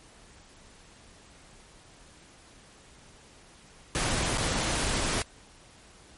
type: noise with dropouts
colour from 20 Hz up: pink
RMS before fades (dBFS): -28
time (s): 3.95-5.22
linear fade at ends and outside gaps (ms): 0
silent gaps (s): 4.375-4.381
effects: pink hiss -54 dBFS RMS until 6.17 s + MP3 48 kbps